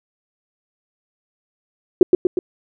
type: tone with echo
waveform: sine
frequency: 361.5 Hz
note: F#4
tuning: 40 cents flat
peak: -3 dBFS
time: 2.01-2.03 s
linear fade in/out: 2 ms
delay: 120 ms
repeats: 3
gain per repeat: -4 dB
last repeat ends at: 2.39 s
effects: none